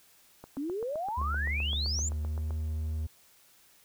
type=click train; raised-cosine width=1 ms; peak=-30 dBFS; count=17; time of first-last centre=0.44-2.507 s; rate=7.74 Hz
type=exponential sweep; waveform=sine; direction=up; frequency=263.4 to 7380 Hz; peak=-31 dBFS; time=0.57-2.09 s; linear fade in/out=5 ms
type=tone with pitch glide; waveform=triangle; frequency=72.8 to 78.03 Hz; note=D2 to D#2; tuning=-15 to +6 cents; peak=-28 dBFS; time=1.17-3.07 s; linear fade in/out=10 ms; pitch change=+121 cents; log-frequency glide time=1.68-2.53 s
effects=white hiss -61 dBFS RMS until 3.84 s